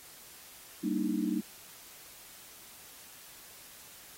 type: chord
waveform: sine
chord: Eb major seventh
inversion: first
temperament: equal with one note detuned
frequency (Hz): 196 / 233.1 / 293.7 / 315.8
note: G3 / Bb3 / D4 / Eb4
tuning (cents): 0 / 0 / 0 / +26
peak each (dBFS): -34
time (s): 0.83-1.41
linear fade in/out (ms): 10
effects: white hiss -52 dBFS RMS until 4.17 s + AAC 48 kbps